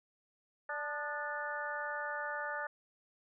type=harmonic tone with a mistuned harmonic; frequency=293.2 Hz; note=D4; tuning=3 cents flat; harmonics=2 / 3 / 4 / 5 / 6; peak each=-43 / -43 / -44 / -41 / -42 dBFS; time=0.69-2.67 s; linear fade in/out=5 ms; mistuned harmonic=4; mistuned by=+56 cents; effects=none